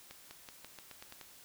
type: accelerating click train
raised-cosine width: 0.2 ms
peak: -30 dBFS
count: 9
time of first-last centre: 0.11-1.212 s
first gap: 200 ms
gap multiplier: 0.89
effects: white hiss -57 dBFS RMS until 1.44 s